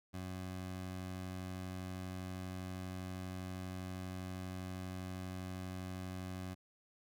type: tone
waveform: 20% pulse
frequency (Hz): 92.5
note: F#2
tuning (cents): 0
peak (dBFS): -37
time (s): 0.13-6.55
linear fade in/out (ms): 20
effects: none